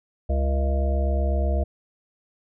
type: harmonic tone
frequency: 68 Hz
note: C#2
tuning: 33 cents flat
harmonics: 1 / 3 / 5 / 7 / 9 / 10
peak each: -20 / -34 / -36 / -35 / -31 / -34 dBFS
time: 0.29-1.64 s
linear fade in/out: 10 ms
effects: none